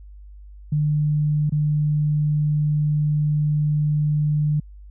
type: tone with dropouts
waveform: sine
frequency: 150 Hz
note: D3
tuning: 37 cents sharp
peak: -17 dBFS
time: 0.72-4.6 s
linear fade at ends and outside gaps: 5 ms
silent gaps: 1.496-1.521 s
effects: added 50 Hz sine -39 dBFS peak until 4.9 s